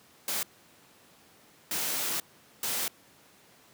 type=noise bursts at uneven times; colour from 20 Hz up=white; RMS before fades=-31 dBFS; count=3; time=0.28-0.43 / 1.71-2.2 / 2.63-2.88 s; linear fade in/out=2 ms; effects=pink hiss -58 dBFS RMS until 3.73 s + high-pass 150 Hz 12 dB/octave